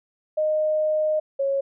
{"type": "tone pair in turn", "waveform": "sine", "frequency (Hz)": [617, 549.7], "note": ["D#5", "C#5"], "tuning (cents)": [-15, -15], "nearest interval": "major second", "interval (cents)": 200, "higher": "first", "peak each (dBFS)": [-19, -20], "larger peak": "first", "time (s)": [[0.37, 1.2], [1.39, 1.61]], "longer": "first", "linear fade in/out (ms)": 10, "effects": []}